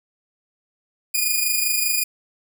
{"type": "tone with amplitude modulation", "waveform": "5% pulse", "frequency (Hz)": 2447, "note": "D#7", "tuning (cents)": -29, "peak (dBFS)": -7, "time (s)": [1.14, 2.04], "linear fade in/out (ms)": 10, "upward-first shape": "sine", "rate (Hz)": 25.1, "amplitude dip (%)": 45, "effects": []}